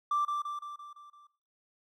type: tone with echo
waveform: triangle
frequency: 1174.7 Hz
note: D6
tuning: in tune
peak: -23 dBFS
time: 0.11-0.25 s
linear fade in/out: 5 ms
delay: 170 ms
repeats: 6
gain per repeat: -5 dB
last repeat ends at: 1.27 s
effects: noise-tail reverb RT60 0.5 s tail -18 dB re dry + tanh soft clip ceiling -22 dBFS